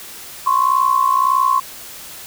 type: tone pair together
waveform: sine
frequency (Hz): 1038.3 / 1100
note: C6 / C#6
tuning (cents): -14 / -14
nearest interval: minor second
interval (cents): 100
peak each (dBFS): -15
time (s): 0.46-1.6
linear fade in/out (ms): 10
effects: white hiss -35 dBFS RMS until 2.26 s